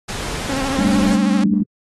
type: noise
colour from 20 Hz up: pink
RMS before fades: -26 dBFS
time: 0.08-1.16 s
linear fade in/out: 10 ms
type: tone with vibrato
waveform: sawtooth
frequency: 270 Hz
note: C#4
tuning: 45 cents flat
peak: -18 dBFS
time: 0.49-1.44 s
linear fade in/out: 5 ms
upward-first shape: sine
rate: 13 Hz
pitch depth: 57 cents each way
type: chord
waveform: sine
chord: G suspended second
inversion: none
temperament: equal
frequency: 196 / 220 / 293.7 Hz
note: G3 / A3 / D4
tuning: 0 / 0 / 0 cents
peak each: -16 / -18 / -21 dBFS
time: 0.78-1.63 s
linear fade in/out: 10 ms
effects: low-pass 9000 Hz 12 dB/octave + AAC 32 kbps